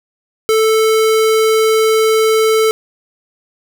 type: tone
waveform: square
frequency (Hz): 440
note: A4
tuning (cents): 0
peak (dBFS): -10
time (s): 0.49-2.71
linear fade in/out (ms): 0
effects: none